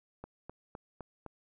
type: click train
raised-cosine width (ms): 1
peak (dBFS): -29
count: 5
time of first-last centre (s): 0.24-1.263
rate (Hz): 3.91
effects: none